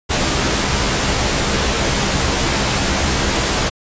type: noise with comb filter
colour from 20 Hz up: pink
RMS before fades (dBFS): -17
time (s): 0.09-3.7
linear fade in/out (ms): 20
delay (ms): 15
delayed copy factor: +0.55
effects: resampled to 16000 Hz